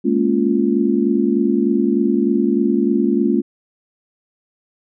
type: chord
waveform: sine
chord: Bb minor seventh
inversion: third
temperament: just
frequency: 209.8 / 233.1 / 279.7 / 349.6 Hz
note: Ab3 / Bb3 / Db4 / F4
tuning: +18 / 0 / +16 / +2 cents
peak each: -19 dBFS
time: 0.04-3.42 s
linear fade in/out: 20 ms
effects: none